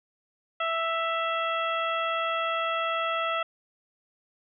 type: harmonic tone with a mistuned harmonic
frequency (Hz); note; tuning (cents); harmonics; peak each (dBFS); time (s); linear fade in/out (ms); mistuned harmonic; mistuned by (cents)
659.3; E5; 0; 1 / 2 / 3 / 4 / 5; -31 / -28 / -36 / -35 / -37; 0.6-3.43; 5; 4; +27
effects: none